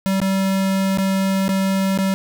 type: tone with dropouts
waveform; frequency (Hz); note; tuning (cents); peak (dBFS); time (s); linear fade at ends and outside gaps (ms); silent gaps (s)
square; 192.7; G3; -29; -17; 0.06-2.14; 0; 0.202-0.216 / 0.974-0.984 / 1.481-1.491 / 1.976-1.987
effects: none